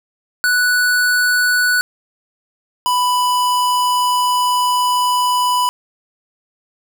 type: tone pair in turn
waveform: square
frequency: 1480 / 991.8 Hz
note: F#6 / B5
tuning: 0 / +7 cents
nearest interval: perfect fifth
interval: 693 cents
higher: first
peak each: -13 / -14 dBFS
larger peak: first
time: 0.44-1.81 / 2.86-5.69 s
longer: second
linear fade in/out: 0 ms
effects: none